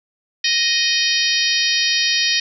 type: harmonic tone with a mistuned harmonic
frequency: 622.3 Hz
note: D#5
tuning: in tune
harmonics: 3 / 4 / 5 / 6 / 7 / 8 / 9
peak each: -23 / -23 / -23 / -23 / -23 / -23 / -23 dBFS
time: 0.44-2.4 s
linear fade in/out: 5 ms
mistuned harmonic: 8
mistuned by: -20 cents
effects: none